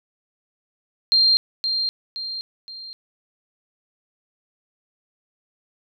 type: tone with echo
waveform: sine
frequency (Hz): 4186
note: C8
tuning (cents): 0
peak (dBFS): -13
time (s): 1.12-1.37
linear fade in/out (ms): 0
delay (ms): 520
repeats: 3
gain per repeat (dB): -7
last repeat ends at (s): 2.93
effects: none